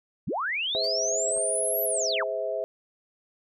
sine linear two-way sweep, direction up then down, 85 to 11950 to 673 Hz, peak -26 dBFS, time 0.27-2.24 s, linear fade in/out 10 ms, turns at 1.83 s
sine chord, Ab augmented, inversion none, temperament just, 415.3 / 519.1 / 648.9 Hz, Ab4 / C5 / E5, 0 / -14 / -27 cents, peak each -34 / -32 / -29 dBFS, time 0.75-2.64 s, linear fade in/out 0 ms
5% pulse tone with exponential decay, 1058 Hz, C6, 19 cents sharp, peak -34 dBFS, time 0.84-0.98 s, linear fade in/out 1 ms, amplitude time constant 29 ms
clicks, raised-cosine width 1 ms, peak -32 dBFS, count 2, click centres 1.366 / 1.378 s
effects none

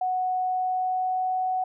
sine tone with pitch glide, 739 to 743.7 Hz, F#5 to F#5, -2 to +9 cents, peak -23 dBFS, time 0.01-1.64 s, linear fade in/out 5 ms, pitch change +11 cents, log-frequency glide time 0.4-1.36 s, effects none

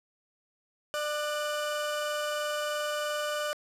30% pulse tone pair together, 596.6 / 1480 Hz, D5 / F#6, +27 / 0 cents, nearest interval octave + major third, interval 1573 cents, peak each -28 / -33 dBFS, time 0.94-3.53 s, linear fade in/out 0 ms, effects low-pass 12000 Hz 12 dB/octave + 11-bit

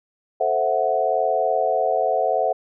sine chord, F# half-diminished seventh, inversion first, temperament equal, 440 / 523.3 / 659.3 / 740 Hz, A4 / C5 / E5 / F#5, 0 / 0 / 0 / 0 cents, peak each -26 / -24 / -22 / -22 dBFS, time 0.4-2.53 s, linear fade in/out 10 ms, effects none

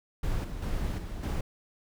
brown noise with level steps, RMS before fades -30 / -37 / -31 / -37 / -30 dBFS, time 0.23-1.41 s, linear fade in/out 5 ms, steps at 0.44 / 0.62 / 0.98 / 1.23 s, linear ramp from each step 5 ms, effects none

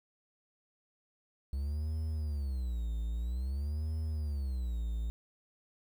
triangle tone with vibrato, 66.6 Hz, C2, 31 cents sharp, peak -30 dBFS, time 1.53-5.1 s, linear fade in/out 0 ms, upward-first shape sine, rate 0.51 Hz, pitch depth 300 cents each way, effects 10-bit

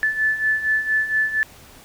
sine beating tone pair, 1742 / 1746.3 Hz, A6 / A6, -18 / -14 cents, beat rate 4.3 Hz, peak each -24 / -19 dBFS, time 0.03-1.43 s, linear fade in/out 0 ms, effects pink hiss -46 dBFS RMS until 1.84 s

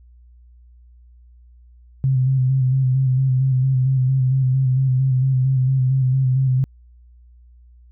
sine tone with vibrato, 130.81 Hz, C3, in tune, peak -14 dBFS, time 2.04-6.64 s, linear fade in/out 0 ms, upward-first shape square, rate 4.4 Hz, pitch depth 33 cents each way, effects added 60 Hz sine -45 dBFS peak until 7.91 s

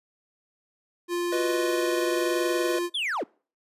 square tone, 349.2 Hz, F4, in tune, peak -26 dBFS, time 1.08-2.9 s, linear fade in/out 50 ms
square chord, B major, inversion second, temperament equal, 370 / 493.9 / 622.3 Hz, F#4 / B4 / D#5, 0 / 0 / 0 cents, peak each -35 / -30 / -32 dBFS, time 1.32-2.79 s, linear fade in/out 5 ms
triangle linear sweep, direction down, 3600 to 196 Hz, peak -24 dBFS, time 2.94-3.24 s, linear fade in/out 10 ms
effects noise-tail reverb RT60 0.4 s tail -25 dB re dry + resampled to 32000 Hz

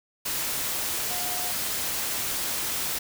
sine tone in noise, 720 Hz, F#5, 47 cents flat, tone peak -37 dBFS, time 1.1-1.52 s, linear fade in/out 10 ms, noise white, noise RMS -29 dBFS, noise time 0.25-2.99 s, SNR -11 dB, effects none

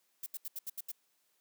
violet noise bursts, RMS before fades -40 dBFS, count 7, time 0.23-0.917 s, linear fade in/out 5 ms, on 33 ms, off 76 ms, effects white hiss -75 dBFS RMS until 1.4 s + high-pass 200 Hz 12 dB/octave

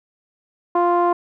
sawtooth tone with low-pass filter, 349.2 Hz, F4, in tune, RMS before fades -17 dBFS, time 0.75-1.13 s, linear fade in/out 5 ms, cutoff 930 Hz, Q 6.4, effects none

